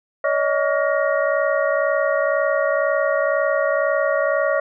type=tone cluster; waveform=sine; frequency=565 / 627 / 1133 / 1414 / 1877 Hz; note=C#5 / D#5 / C#6 / F6 / A#6; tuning=+33 / +13 / +37 / +21 / +11 cents; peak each=-20 / -21 / -26 / -27 / -27 dBFS; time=0.24-4.6 s; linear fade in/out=5 ms; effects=none